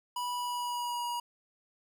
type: tone with pitch glide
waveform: square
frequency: 980 to 959.3 Hz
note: B5 to A#5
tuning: -14 to +49 cents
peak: -33 dBFS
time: 0.16-1.2 s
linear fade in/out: 5 ms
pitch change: -37 cents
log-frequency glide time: 0.34-1.07 s
effects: none